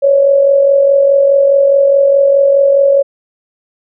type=tone with amplitude modulation; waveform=sine; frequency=556 Hz; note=C#5; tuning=5 cents sharp; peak=-3 dBFS; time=0.02-3.03 s; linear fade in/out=20 ms; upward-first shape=sine; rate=44.8 Hz; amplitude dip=50%; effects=none